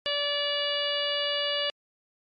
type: harmonic tone with a mistuned harmonic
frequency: 578 Hz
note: D5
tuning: 28 cents flat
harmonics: 1 / 2 / 3 / 4 / 5 / 6 / 7 / 8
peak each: -31 / -39 / -36 / -40 / -29 / -34 / -40 / -37 dBFS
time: 0.06-1.7 s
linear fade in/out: 0 ms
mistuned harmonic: 7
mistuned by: -30 cents
effects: MP3 48 kbps